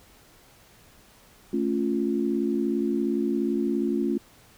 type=chord; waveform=sine; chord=A augmented; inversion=none; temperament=equal; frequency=220 / 277.2 / 349.2 Hz; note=A3 / C#4 / E#4; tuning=0 / 0 / 0 cents; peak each=-27 dBFS; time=1.53-4.18 s; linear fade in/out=5 ms; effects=pink hiss -55 dBFS RMS until 4.57 s